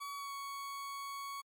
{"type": "tone with pitch glide", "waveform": "40% pulse", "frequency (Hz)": [1133, 1114.2], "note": ["C#6", "C#6"], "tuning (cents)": [37, 9], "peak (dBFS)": -40, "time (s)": [0, 1.42], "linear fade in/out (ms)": 20, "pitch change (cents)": -28, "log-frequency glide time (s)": [0.16, 0.33], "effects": ["MP3 96 kbps"]}